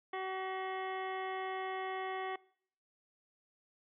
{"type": "harmonic tone with a mistuned harmonic", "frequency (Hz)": 378, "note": "F#4", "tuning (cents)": 37, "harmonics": [1, 2, 3, 4, 5, 6, 7, 8, 9], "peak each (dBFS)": [-41, -41, -44, -55, -46, -49, -60, -56, -57], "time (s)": [0.13, 2.36], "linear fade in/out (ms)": 5, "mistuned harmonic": 6, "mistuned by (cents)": -84, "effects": ["noise-tail reverb RT60 0.6 s tail -23 dB re dry"]}